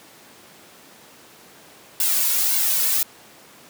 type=noise with flanger; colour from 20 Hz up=blue; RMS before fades=-20 dBFS; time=2-3.03 s; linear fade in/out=2 ms; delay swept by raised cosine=1.6 to 2.55 ms; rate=1.8 Hz; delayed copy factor=-0.9; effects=pink hiss -47 dBFS RMS until 3.69 s + high-pass 200 Hz 12 dB/octave